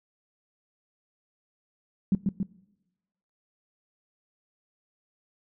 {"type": "tone with echo", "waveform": "sine", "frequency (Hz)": 193.4, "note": "G3", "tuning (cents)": -23, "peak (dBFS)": -18, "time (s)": [2.12, 2.15], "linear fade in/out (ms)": 2, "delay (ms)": 140, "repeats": 2, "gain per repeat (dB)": -3, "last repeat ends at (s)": 2.43, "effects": ["noise-tail reverb RT60 1.0 s tail -21 dB re dry"]}